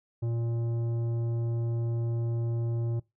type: tone with tanh clipping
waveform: sine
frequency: 116.54 Hz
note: A#2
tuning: in tune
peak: -29 dBFS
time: 0.22-3 s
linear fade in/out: 10 ms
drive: 11 dB
effects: noise-tail reverb RT60 0.2 s tail -21 dB re dry